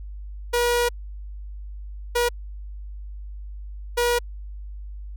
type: tone bursts at uneven times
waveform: sawtooth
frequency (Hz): 480.8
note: B4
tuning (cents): -46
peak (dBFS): -15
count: 3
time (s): 0.53-0.89 / 2.15-2.29 / 3.97-4.19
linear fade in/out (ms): 10
effects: added 50 Hz sine -33 dBFS peak until 5.16 s